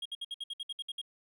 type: tone bursts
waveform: triangle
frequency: 3260 Hz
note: G#7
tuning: 33 cents flat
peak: -34 dBFS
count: 11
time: 0.02-1.015 s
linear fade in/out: 5 ms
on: 35 ms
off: 61 ms
effects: none